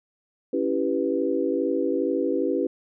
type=chord; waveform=sine; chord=C# half-diminished seventh; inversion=none; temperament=equal; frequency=277.2 / 329.6 / 392 / 493.9 Hz; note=C#4 / E4 / G4 / B4; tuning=0 / 0 / 0 / 0 cents; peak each=-27 dBFS; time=0.53-2.67 s; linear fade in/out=5 ms; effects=none